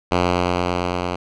5% pulse tone with level ramp, 89 Hz, F2, 33 cents sharp, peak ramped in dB -4 to -11 dBFS, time 0.11-1.16 s, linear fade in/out 10 ms, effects low-pass 4000 Hz 12 dB/octave

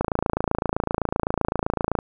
click train, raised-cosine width 1 ms, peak -7 dBFS, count 56, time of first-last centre 0.01-1.988 s, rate 27.8 Hz, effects none

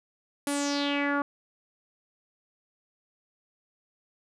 sawtooth tone with low-pass filter sweep, 285.3 Hz, C#4, 50 cents sharp, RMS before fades -28 dBFS, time 0.47-1.22 s, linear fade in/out 2 ms, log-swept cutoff 11000 to 1200 Hz, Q 4.4, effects none

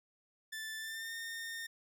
sawtooth tone with pitch glide, 1760 to 1826.3 Hz, A6 to A#6, 0 to -36 cents, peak -37 dBFS, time 0.52-1.67 s, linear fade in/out 10 ms, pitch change +64 cents, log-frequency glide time 0.78-1.13 s, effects none

